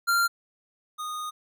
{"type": "tone pair in turn", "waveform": "square", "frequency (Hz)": [1386, 1234.8], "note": ["F6", "D#6"], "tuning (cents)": [-14, -14], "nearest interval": "major second", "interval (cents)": 200, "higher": "first", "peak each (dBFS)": [-21, -32], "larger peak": "first", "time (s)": [[0.07, 0.28], [0.98, 1.31]], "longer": "second", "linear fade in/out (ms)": 20, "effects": []}